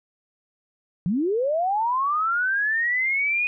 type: linear sweep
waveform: sine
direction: up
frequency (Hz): 159.6 to 2489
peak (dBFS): -20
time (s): 1.06-3.47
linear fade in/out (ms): 0
effects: none